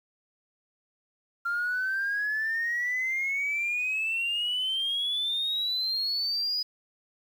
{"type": "exponential sweep", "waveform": "sine", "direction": "up", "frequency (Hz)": [1382, 4978], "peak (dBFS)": -25, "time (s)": [1.45, 6.63], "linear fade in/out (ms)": 10, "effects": ["tanh soft clip ceiling -22 dBFS", "9-bit"]}